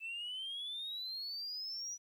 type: exponential sweep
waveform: sine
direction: up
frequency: 2623 to 5910 Hz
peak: -38 dBFS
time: 0-1.98 s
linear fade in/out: 50 ms
effects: tanh soft clip ceiling -37 dBFS + 12-bit